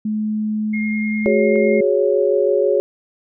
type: tone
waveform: sine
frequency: 214.3 Hz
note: A3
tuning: 45 cents flat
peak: -18 dBFS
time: 0.05-1.81 s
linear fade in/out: 5 ms
type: tone with vibrato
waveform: sine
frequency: 2134 Hz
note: C7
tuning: 34 cents sharp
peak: -25 dBFS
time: 0.73-1.81 s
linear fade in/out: 10 ms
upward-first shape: triangle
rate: 10 Hz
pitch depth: 16 cents each way
type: chord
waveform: sine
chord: F# suspended second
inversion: none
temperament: just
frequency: 370 / 416.2 / 555 Hz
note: F#4 / G#4 / C#5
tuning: 0 / +4 / +2 cents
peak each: -19 / -17 / -17 dBFS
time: 1.26-2.8 s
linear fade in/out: 0 ms
type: click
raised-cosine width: 0.5 ms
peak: -25 dBFS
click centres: 1.557 s
effects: none